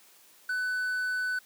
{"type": "tone with quantisation", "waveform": "triangle", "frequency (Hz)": 1500, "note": "F#6", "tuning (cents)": 23, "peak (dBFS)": -26, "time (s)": [0.49, 1.39], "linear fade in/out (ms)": 5, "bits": 9, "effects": ["white hiss -58 dBFS RMS until 1.45 s", "high-pass 200 Hz 12 dB/octave"]}